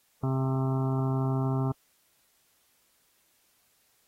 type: harmonic tone with a mistuned harmonic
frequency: 132.4 Hz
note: C3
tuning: 21 cents sharp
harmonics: 1 / 2 / 3 / 5 / 6 / 7 / 8 / 9 / 10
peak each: -26 / -32 / -36 / -40 / -42 / -43 / -44 / -45 / -46 dBFS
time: 0.23-1.72 s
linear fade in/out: 5 ms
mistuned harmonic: 7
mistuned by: -25 cents
effects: white hiss -68 dBFS RMS until 4.07 s + AAC 48 kbps